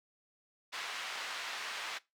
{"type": "band-pass noise", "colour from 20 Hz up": "pink", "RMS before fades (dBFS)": -41, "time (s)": [0.72, 1.99], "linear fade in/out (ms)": 20, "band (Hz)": [1200, 4200], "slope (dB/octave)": 12, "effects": ["noise-tail reverb RT60 0.2 s tail -19 dB re dry"]}